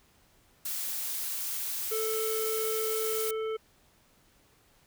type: noise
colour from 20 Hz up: blue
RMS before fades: -34 dBFS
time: 0.65-3.31 s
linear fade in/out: 5 ms
type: harmonic tone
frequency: 440 Hz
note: A4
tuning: in tune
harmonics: 1 / 3 / 5 / 7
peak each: -30 / -41 / -48 / -49 dBFS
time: 1.91-3.57 s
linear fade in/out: 10 ms
effects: pink hiss -64 dBFS RMS until 4.86 s